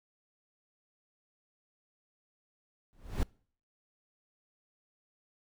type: noise with exponential growth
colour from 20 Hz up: brown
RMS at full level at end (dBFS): -26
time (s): 2.93-3.23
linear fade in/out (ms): 0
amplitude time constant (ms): 64
effects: noise-tail reverb RT60 0.5 s tail -25 dB re dry